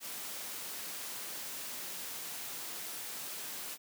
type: noise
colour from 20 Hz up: white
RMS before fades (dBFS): -42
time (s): 0-3.78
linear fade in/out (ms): 50
effects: high-pass 150 Hz 12 dB/octave